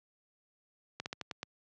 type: slowing click train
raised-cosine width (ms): 0.2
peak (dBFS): -20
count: 6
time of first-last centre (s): 1-1.43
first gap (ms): 59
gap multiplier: 1.19
effects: high-pass 100 Hz 12 dB/octave + low-pass 7000 Hz 12 dB/octave